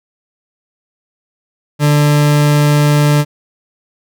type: tone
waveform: 40% pulse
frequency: 147.4 Hz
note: D3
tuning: 7 cents sharp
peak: -7 dBFS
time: 1.79-3.25 s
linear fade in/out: 50 ms
effects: none